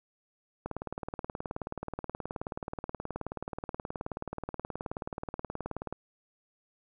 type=click train; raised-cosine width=1 ms; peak=-21 dBFS; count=100; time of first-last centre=0.66-5.926 s; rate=18.8 Hz; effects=none